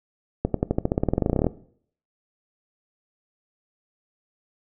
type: accelerating click train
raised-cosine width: 2 ms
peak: -7 dBFS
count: 21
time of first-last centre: 0.45-1.467 s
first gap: 93 ms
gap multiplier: 0.93
effects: noise-tail reverb RT60 0.6 s tail -18 dB re dry